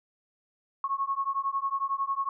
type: beating tone pair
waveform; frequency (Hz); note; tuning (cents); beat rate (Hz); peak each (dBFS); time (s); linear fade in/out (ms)
sine; 1091 / 1102; C#6 / C#6; -28 / -11; 11; -30; 0.84-2.29; 2
effects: none